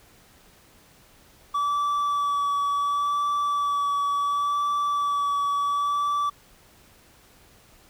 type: tone with vibrato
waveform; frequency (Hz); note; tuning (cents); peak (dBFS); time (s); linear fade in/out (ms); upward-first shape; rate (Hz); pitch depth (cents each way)
triangle; 1150; D6; -37; -20; 1.54-6.3; 10; sine; 0.7; 14
effects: pink hiss -55 dBFS RMS until 7.89 s